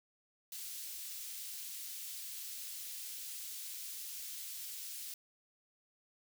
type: high-pass noise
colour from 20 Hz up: white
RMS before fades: -45 dBFS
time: 0.52-5.14 s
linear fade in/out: 2 ms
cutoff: 3300 Hz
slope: 12 dB/octave
effects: none